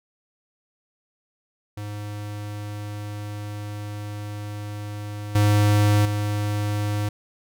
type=tone with level steps; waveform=square; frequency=104 Hz; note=G#2; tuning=3 cents sharp; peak=-31 / -16 / -23 dBFS; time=1.77-7.09 s; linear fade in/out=5 ms; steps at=5.35 / 6.05 s; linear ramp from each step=5 ms; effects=none